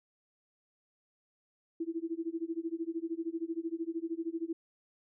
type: tone with tremolo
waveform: sine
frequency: 330.4 Hz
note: E4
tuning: 4 cents sharp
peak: -30 dBFS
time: 1.8-4.53 s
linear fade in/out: 5 ms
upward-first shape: sine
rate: 13 Hz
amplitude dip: 95%
effects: none